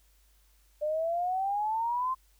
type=exponential sweep; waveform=sine; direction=up; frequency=594 to 1054 Hz; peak=-27 dBFS; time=0.81-2.15 s; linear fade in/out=20 ms; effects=added 50 Hz sine -62 dBFS peak until 2.39 s + white hiss -68 dBFS RMS until 2.39 s